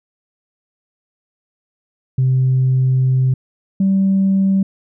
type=tone pair in turn; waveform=sine; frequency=130 / 193.49 Hz; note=C3 / G3; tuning=-11 / -22 cents; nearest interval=perfect fifth; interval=689 cents; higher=second; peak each=-10 dBFS; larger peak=neither; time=2.18-3.34 / 3.8-4.63 s; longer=first; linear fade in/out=5 ms; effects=tanh soft clip ceiling -8 dBFS